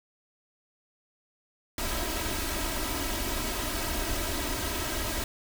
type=noise with comb filter; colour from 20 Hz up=pink; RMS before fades=-31 dBFS; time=1.78-5.24 s; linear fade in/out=2 ms; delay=3.1 ms; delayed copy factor=+0.75; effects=none